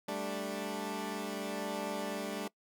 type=chord; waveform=15% pulse; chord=G suspended second; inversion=none; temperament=equal; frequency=196 / 220 / 293.7 Hz; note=G3 / A3 / D4; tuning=0 / 0 / 0 cents; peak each=-34 dBFS; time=0.08-2.48 s; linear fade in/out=5 ms; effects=noise-tail reverb RT60 0.1 s tail -22 dB re dry